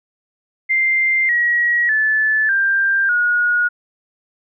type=tone with pitch steps; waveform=sine; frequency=2093 / 1908.2 / 1739.8 / 1586.2 / 1446.2 Hz; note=C7 / A#6 / A6 / G6 / F#6; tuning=0 / +40 / -20 / +20 / -40 cents; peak=-13 dBFS; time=0.69-3.69 s; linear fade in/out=20 ms; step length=600 ms; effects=none